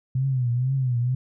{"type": "tone with vibrato", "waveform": "sine", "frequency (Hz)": 127.2, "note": "C3", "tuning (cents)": -48, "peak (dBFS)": -20, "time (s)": [0.15, 1.15], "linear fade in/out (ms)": 5, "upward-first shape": "triangle", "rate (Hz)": 2.1, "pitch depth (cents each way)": 130, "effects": []}